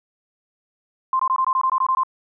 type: tone bursts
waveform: sine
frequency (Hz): 1046.5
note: C6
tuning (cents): 0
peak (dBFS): -16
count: 11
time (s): 1.13-2.034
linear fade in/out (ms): 2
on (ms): 64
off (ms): 20
effects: none